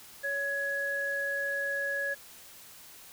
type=tone pair together; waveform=sine; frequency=559.3 / 1676 Hz; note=C#5 / G#6; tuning=+15 / +15 cents; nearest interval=octave + perfect fifth; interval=1900 cents; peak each=-36 / -30 dBFS; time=0.23-2.15 s; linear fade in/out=20 ms; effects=white hiss -51 dBFS RMS until 3.12 s